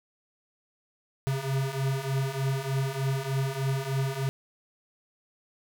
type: beating tone pair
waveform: square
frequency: 133 / 136.3 Hz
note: C3 / C#3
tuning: +29 / -29 cents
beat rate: 3.3 Hz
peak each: -32 / -29 dBFS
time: 1.27-4.29 s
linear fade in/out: 0 ms
effects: 9-bit